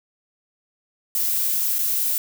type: noise with dropouts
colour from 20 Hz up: violet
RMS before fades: -22 dBFS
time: 1.15-2.18 s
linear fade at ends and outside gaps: 1 ms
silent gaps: 1.785-1.789 s
effects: none